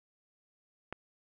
click, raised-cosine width 0.5 ms, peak -23 dBFS, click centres 0.926 s, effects none

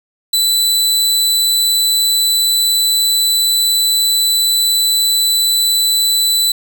sawtooth tone, 3989 Hz, B7, 17 cents sharp, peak -8 dBFS, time 0.33-6.52 s, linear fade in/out 5 ms, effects 7-bit

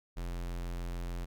square tone, 43.36 Hz, F1, 12 cents flat, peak -36 dBFS, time 0.16-1.26 s, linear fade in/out 20 ms, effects none

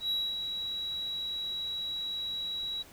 sine tone with ADSR envelope, 3885 Hz, B7, 29 cents flat, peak -25 dBFS, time 0-2.83 s, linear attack 100 ms, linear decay 240 ms, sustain -7 dB, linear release 16 ms, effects tanh soft clip ceiling -26 dBFS + pink hiss -54 dBFS RMS until 2.92 s

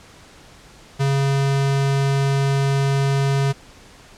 square tone, 137.9 Hz, C#3, 9 cents flat, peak -17 dBFS, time 0.99-3.53 s, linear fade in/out 20 ms, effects pink hiss -46 dBFS RMS until 4.17 s + low-pass 8000 Hz 12 dB/octave

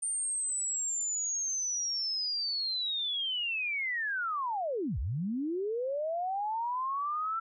sine linear two-way sweep, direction down then up, 8950 to 52.1 to 1350 Hz, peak -30 dBFS, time 0.02-7.4 s, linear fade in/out 10 ms, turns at 4.99 s, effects none

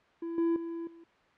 triangle tone with level steps, 334.5 Hz, E4, 25 cents sharp, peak -32 / -23 / -33 / -48 dBFS, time 0.22-1.04 s, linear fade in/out 5 ms, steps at 0.38 / 0.56 / 0.87 s, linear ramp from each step 2 ms, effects white hiss -63 dBFS RMS until 1.37 s + low-pass 2000 Hz 12 dB/octave

